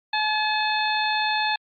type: harmonic tone with a mistuned harmonic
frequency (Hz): 856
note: A5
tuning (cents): -48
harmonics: 1 / 2 / 3 / 4 / 5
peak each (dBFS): -24 / -27 / -29 / -30 / -31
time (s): 0.13-1.56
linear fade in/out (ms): 5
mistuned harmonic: 4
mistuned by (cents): +71
effects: Opus 48 kbps